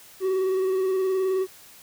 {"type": "tone with vibrato", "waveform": "triangle", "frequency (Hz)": 377.8, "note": "F#4", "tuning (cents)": 36, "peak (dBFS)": -19, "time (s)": [0.2, 1.47], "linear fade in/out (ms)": 50, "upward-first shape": "square", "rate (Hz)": 19, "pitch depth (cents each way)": 22, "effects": ["white hiss -49 dBFS RMS until 1.82 s"]}